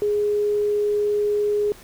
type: tone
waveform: sine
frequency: 415.3 Hz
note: G#4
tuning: in tune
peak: -18 dBFS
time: 0.02-1.72 s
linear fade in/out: 0 ms
effects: pink hiss -46 dBFS RMS until 1.83 s